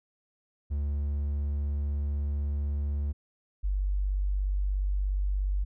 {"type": "tone pair in turn", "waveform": ["triangle", "sine"], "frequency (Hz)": [72, 48.47], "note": ["D2", "G1"], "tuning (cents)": [-34, -19], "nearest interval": "perfect fifth", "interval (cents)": 685, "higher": "first", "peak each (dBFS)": -25, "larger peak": "neither", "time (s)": [[0.7, 3.13], [3.63, 5.65]], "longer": "first", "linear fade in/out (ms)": 20, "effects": []}